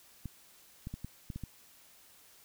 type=clicks; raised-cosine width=5 ms; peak=-27 dBFS; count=7; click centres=0.257 / 0.871 / 0.94 / 1.046 / 1.302 / 1.36 / 1.437 s; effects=white hiss -60 dBFS RMS until 2.44 s

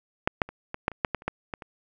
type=clicks; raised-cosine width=0.5 ms; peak=-6 / -6 / -25 / -17 / -8 / -25 / -7 / -12 / -30 / -12 / -17 / -25 dBFS; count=12; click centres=0.275 / 0.418 / 0.49 / 0.744 / 0.881 / 0.917 / 1.048 / 1.147 / 1.221 / 1.28 / 1.538 / 1.622 s; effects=none

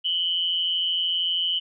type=tone pair together; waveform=sine; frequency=2968 / 3141 Hz; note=F#7 / G7; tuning=+5 / +3 cents; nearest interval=minor second; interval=98 cents; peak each=-23 / -27 dBFS; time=0.04-1.6 s; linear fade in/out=20 ms; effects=none

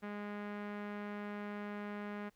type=tone with low-pass filter; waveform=sawtooth; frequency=206.3 Hz; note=G#3; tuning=11 cents flat; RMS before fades=-43 dBFS; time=0.02-2.3 s; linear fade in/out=20 ms; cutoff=1900 Hz; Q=1.6; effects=pink hiss -75 dBFS RMS until 2.35 s

